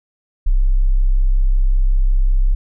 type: tone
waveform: sine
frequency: 32.7 Hz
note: C1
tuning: in tune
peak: -10 dBFS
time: 0.46-2.55 s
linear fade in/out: 10 ms
effects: none